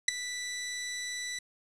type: tone with ADSR envelope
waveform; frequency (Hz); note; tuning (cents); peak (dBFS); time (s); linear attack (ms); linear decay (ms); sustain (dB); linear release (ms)
15% pulse; 1975.5; B6; 0; -12; 0.08-1.39; 5; 8; -17; 5
effects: resampled to 24000 Hz + 8-bit